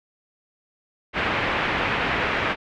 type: low-pass noise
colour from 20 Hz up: white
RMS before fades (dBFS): -24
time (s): 1.13-2.56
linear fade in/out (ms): 50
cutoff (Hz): 2500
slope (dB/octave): 24
effects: none